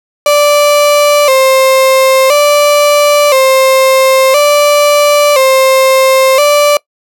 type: tone with vibrato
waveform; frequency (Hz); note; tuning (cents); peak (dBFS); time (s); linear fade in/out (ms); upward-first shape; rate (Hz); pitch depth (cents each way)
35% pulse; 556; C#5; +5; -3; 0.26-6.77; 2; square; 0.49; 89
effects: noise-tail reverb RT60 0.1 s tail -23 dB re dry